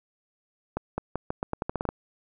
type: accelerating click train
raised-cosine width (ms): 1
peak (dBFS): -14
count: 12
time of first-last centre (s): 0.77-1.89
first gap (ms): 210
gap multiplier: 0.84
effects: none